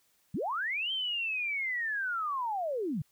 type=linear two-way sweep; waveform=sine; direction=up then down; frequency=125.5 to 3160 to 125.5 Hz; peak=-30 dBFS; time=0.34-3.02 s; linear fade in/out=5 ms; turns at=0.92 s; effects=white hiss -70 dBFS RMS until 3.11 s